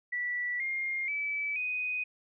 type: tone with pitch steps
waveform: sine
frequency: 1958 / 2123 / 2302 / 2496 Hz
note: B6 / C7 / D7 / D#7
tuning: -15 / +25 / -35 / +5 cents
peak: -30 dBFS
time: 0.12-2.04 s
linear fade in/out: 10 ms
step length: 480 ms
effects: none